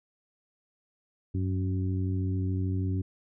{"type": "harmonic tone with a mistuned harmonic", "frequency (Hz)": 93.4, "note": "F#2", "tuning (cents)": 17, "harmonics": [1, 2, 3, 4], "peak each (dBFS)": [-27, -36, -35, -42], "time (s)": [1.34, 3.02], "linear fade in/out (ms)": 10, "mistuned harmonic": 1, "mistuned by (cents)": 28, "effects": []}